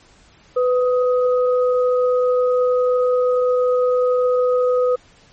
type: tone pair together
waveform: sine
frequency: 499.2 / 1255.2 Hz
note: B4 / D#6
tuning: +19 / +15 cents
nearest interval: octave + major third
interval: 1596 cents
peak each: -14 / -25 dBFS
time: 0.56-4.96 s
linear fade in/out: 10 ms
effects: pink hiss -51 dBFS RMS until 5.32 s + MP3 32 kbps